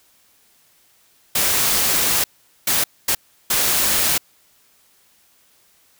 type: noise bursts at uneven times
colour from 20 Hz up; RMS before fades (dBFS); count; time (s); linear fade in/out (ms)
white; -18; 4; 1.35-2.24 / 2.67-2.84 / 3.08-3.15 / 3.5-4.18; 5
effects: white hiss -57 dBFS RMS until 5.99 s